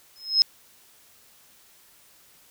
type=tone with exponential growth; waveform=sine; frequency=5150 Hz; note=E8; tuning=41 cents flat; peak=-11 dBFS; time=0.16-0.42 s; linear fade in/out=0 ms; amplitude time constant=56 ms; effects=white hiss -56 dBFS RMS until 2.5 s